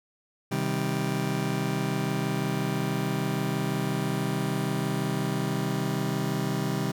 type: chord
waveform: 30% pulse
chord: C minor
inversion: none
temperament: just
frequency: 130.81 / 156.98 / 196.22 Hz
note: C3 / Eb3 / G3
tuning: 0 / +16 / +2 cents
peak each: -28 dBFS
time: 0.51-6.92 s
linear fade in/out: 10 ms
effects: none